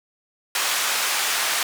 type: band-pass noise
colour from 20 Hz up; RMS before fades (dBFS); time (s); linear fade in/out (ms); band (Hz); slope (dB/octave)
pink; -23; 0.55-1.63; 2; 1100 to 13000; 12
effects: none